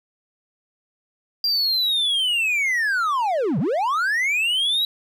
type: linear two-way sweep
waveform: triangle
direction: down then up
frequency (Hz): 4794 to 126.7 to 3928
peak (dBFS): -17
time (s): 1.44-4.85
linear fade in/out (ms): 2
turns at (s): 3.59
effects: none